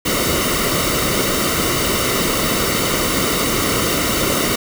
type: noise with comb filter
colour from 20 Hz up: pink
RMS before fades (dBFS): -18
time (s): 0.05-4.56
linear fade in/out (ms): 10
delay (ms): 1.2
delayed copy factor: -0.65
effects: none